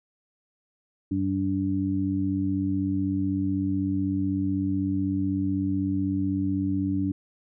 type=harmonic tone; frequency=96 Hz; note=G2; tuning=36 cents flat; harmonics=1 / 2 / 3; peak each=-30 / -30 / -25 dBFS; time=1.11-7.12 s; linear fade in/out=5 ms; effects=none